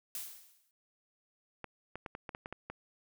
blue noise with exponential decay, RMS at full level -38 dBFS, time 0.15-0.71 s, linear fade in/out 1 ms, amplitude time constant 120 ms
clicks, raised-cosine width 0.5 ms, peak -26 dBFS, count 9, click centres 1.643 / 1.956 / 2.062 / 2.151 / 2.292 / 2.349 / 2.459 / 2.526 / 2.7 s
effects none

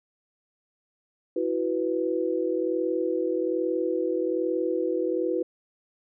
sine chord, E suspended second, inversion none, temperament just, 329.6 / 370.8 / 494.4 Hz, E4 / F#4 / B4, 0 / +4 / +2 cents, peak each -28 dBFS, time 1.36-5.43 s, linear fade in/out 5 ms, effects none

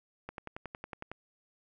click train, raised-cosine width 0.5 ms, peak -25 dBFS, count 10, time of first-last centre 0.29-1.116 s, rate 10.9 Hz, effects none

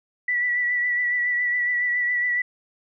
sine tone with vibrato, 1958 Hz, B6, 15 cents flat, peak -20 dBFS, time 0.28-2.42 s, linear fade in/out 5 ms, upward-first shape triangle, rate 7.2 Hz, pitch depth 31 cents each way, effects none

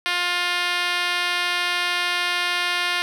5% pulse tone with band-pass filter, 353.4 Hz, F4, 21 cents sharp, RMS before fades -23 dBFS, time 0.06-3.02 s, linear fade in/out 0 ms, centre 2200 Hz, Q 0.57, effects none

